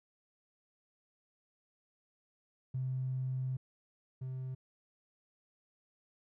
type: tone pair in turn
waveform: triangle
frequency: 129.8 / 129.8 Hz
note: C3 / C3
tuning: -13 / -13 cents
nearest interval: unison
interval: 0 cents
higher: neither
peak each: -29 / -35 dBFS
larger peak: first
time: 2.74-3.57 / 4.21-4.55 s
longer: first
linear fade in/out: 10 ms
effects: tanh soft clip ceiling -31 dBFS